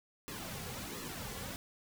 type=noise with flanger; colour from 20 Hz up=pink; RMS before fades=-43 dBFS; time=0.28-1.56 s; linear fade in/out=0 ms; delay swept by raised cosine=1.3 to 3.3 ms; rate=1.4 Hz; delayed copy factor=-0.65; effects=none